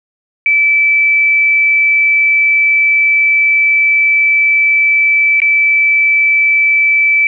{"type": "tone with dropouts", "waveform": "sine", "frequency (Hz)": 2314, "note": "D7", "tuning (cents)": -26, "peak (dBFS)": -7, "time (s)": [0.46, 7.27], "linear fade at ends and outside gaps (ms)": 1, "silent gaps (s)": [5.402, 5.418], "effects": []}